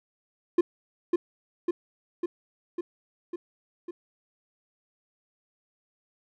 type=tone with echo; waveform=triangle; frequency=349.2 Hz; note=F4; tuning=in tune; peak=-14 dBFS; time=0.58-0.61 s; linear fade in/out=5 ms; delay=550 ms; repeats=6; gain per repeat=-3 dB; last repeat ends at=3.91 s; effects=none